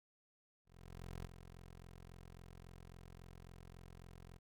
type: tone with ADSR envelope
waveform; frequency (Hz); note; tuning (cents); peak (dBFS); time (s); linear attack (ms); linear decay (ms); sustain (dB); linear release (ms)
15% pulse; 43.65; F1; 0; -38; 0.65-4.39; 610; 8; -10; 28
effects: none